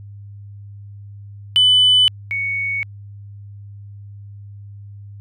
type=tone pair in turn; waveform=sine; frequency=3000 / 2225 Hz; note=F#7 / C#7; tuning=+23 / +6 cents; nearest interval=perfect fourth; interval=517 cents; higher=first; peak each=-8 / -19 dBFS; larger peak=first; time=1.56-2.08 / 2.31-2.83 s; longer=neither; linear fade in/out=0 ms; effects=tanh soft clip ceiling -6 dBFS + added 101 Hz sine -34 dBFS peak until 5.2 s